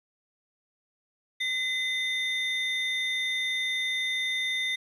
triangle tone pair together, 2037 / 3616 Hz, C7 / A7, -47 / +47 cents, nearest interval minor seventh, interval 994 cents, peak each -27 / -29 dBFS, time 1.4-4.76 s, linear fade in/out 10 ms, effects resampled to 32000 Hz + 10-bit

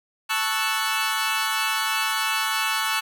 20% pulse chord, F# minor seventh, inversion first, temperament equal, 880 / 1108.7 / 1318.5 / 1480 Hz, A5 / C#6 / E6 / F#6, 0 / 0 / 0 / 0 cents, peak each -23 dBFS, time 0.29-3.01 s, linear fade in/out 20 ms, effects none

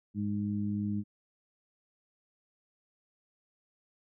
harmonic tone, 103 Hz, G#2, 14 cents flat, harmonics 1 / 2 / 3, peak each -36 / -31 / -40 dBFS, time 0.14-1.04 s, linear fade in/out 50 ms, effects none

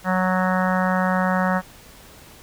harmonic tone, 185 Hz, F#3, in tune, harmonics 1 / 3 / 4 / 5 / 6 / 7 / 8 / 9 / 10, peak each -21 / -26 / -27 / -28 / -29 / -29 / -30 / -31 / -31 dBFS, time 0.04-1.62 s, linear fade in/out 50 ms, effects pink hiss -46 dBFS RMS until 2.42 s

